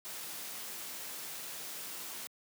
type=noise; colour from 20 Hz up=white; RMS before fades=-43 dBFS; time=0.05-2.27 s; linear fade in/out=0 ms; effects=high-pass 150 Hz 12 dB/octave